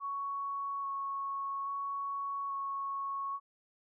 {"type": "tone with vibrato", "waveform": "sine", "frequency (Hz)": 1108.7, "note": "C#6", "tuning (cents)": 0, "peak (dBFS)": -34, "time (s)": [0, 3.4], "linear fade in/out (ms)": 50, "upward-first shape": "square", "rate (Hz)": 0.6, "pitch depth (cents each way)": 8, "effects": []}